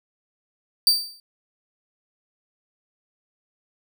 40% pulse tone with exponential decay, 4642 Hz, D8, 21 cents flat, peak -10 dBFS, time 0.87-1.2 s, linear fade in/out 1 ms, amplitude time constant 71 ms, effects none

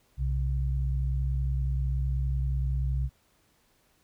sine tone pair together, 62.9 / 133.49 Hz, B1 / C3, +32 / +35 cents, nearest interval octave + minor second, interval 1303 cents, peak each -26 / -31 dBFS, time 0.17-3.1 s, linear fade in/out 50 ms, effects pink hiss -67 dBFS RMS until 4.03 s

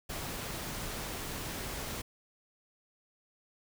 pink noise, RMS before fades -39 dBFS, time 0.09-2.02 s, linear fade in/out 10 ms, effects none

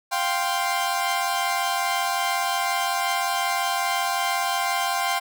sawtooth chord, F suspended second, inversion none, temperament equal, 698.5 / 784 / 1046.5 Hz, F5 / G5 / C6, 0 / 0 / 0 cents, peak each -24 / -22 / -23 dBFS, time 0.11-5.2 s, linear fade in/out 20 ms, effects none

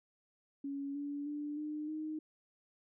sine tone with pitch steps, 279.4 / 286.8 / 294.3 / 302.1 / 310 Hz, C#4 / D4 / D4 / D4 / D#4, +14 / -41 / +4 / +49 / -6 cents, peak -37 dBFS, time 0.64-2.19 s, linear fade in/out 5 ms, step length 310 ms, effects none

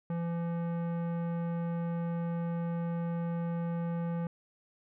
sine tone with tanh clipping, 169.5 Hz, E3, 49 cents sharp, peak -33 dBFS, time 0.1-4.27 s, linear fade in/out 2 ms, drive 16 dB, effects none

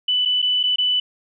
sine tone with dropouts, 2987 Hz, F#7, 16 cents sharp, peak -16 dBFS, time 0.08-1 s, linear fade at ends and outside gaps 5 ms, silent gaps 0.252-0.256 / 0.419-0.425 / 0.631-0.636 / 0.76-0.783 s, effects none

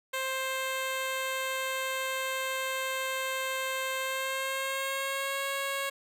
10% pulse tone with pitch glide, 526 to 550.2 Hz, C5 to C#5, +9 to -13 cents, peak -22 dBFS, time 0.13-5.9 s, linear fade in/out 10 ms, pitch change +78 cents, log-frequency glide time 4.01-5.47 s, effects none

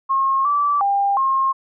sine tone with pitch steps, 1079 / 1159 / 799 / 1071 Hz, C#6 / D6 / G5 / C6, -47 / -23 / +33 / +40 cents, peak -15 dBFS, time 0.09-1.53 s, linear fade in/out 20 ms, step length 360 ms, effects none

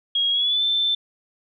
sine tone with pitch glide, 3286 to 3542 Hz, G#7 to A7, -19 to +11 cents, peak -18 dBFS, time 0.15-0.95 s, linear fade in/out 5 ms, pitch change +130 cents, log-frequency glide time 0.31-0.63 s, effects none

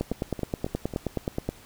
two click trains, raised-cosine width 2 ms, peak -13 / -20 dBFS, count 15 / 4, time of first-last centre 0.01-1.49 / 0.12-0.937 s, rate 9.46 / 3.67 Hz, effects pink hiss -51 dBFS RMS until 1.65 s

